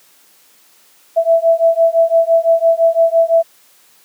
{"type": "beating tone pair", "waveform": "sine", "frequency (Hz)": [659.3, 665.2], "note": ["E5", "E5"], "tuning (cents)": [0, 16], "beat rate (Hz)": 5.9, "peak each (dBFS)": -12, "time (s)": [1.16, 3.43], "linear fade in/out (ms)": 20, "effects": ["white hiss -50 dBFS RMS until 4.04 s", "high-pass 200 Hz 12 dB/octave"]}